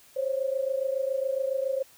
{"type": "tone pair together", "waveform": "sine", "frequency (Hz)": [527.2, 554.4], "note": ["C5", "C#5"], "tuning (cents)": [13, 0], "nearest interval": "minor second", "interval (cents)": 87, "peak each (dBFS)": [-27, -30], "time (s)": [0.16, 1.83], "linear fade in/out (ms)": 10, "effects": ["white hiss -56 dBFS RMS until 1.97 s"]}